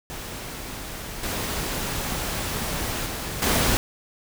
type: noise with level steps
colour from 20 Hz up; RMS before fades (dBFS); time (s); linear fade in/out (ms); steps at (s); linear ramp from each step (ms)
pink; -35 / -28 / -31 / -21; 0.1-3.77; 0; 1.23 / 3.06 / 3.42; 5
effects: none